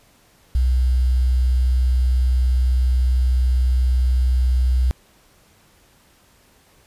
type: tone with quantisation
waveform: sine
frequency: 63 Hz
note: B1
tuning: 35 cents sharp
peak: -14 dBFS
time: 0.55-4.91 s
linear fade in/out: 0 ms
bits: 7
effects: pink hiss -55 dBFS RMS until 6.86 s + resampled to 32000 Hz